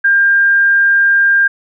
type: tone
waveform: sine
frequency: 1600 Hz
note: G6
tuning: 35 cents sharp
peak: -7 dBFS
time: 0.04-1.48 s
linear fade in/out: 10 ms
effects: none